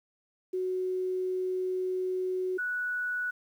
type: tone pair in turn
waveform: sine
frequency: 370 / 1474.5 Hz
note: F#4 / F#6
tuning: 0 / -6 cents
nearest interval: 2 octaves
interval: 2394 cents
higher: second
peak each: -28 / -29 dBFS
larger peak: first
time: 0.53-2.58 / 2.58-3.31 s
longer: first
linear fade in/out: 10 ms
effects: 10-bit